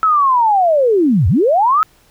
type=linear two-way sweep; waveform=sine; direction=down then up; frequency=1318.5 to 75.1 to 1318.5 Hz; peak=-9 dBFS; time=0.03-1.83 s; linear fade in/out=0 ms; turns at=1.28 s; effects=pink hiss -52 dBFS RMS until 2.1 s